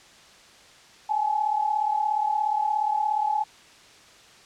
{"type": "tone pair together", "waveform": "sine", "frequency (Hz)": [820, 857], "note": ["G#5", "A5"], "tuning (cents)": [-22, -46], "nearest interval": "minor second", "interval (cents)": 76, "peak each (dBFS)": [-27, -23], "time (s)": [1.09, 3.44], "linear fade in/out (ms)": 10, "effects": ["white hiss -51 dBFS RMS until 4.45 s", "low-pass 6000 Hz 12 dB/octave"]}